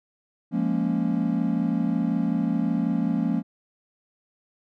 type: chord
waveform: triangle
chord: Bb minor seventh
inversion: second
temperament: equal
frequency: 174.61 / 207.7 / 233.1 / 277.2 Hz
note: F3 / Ab3 / Bb3 / Db4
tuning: 0 / 0 / 0 / 0 cents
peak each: -25 / -26 / -24 / -26 dBFS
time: 0.51-3.43 s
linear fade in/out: 50 ms
effects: none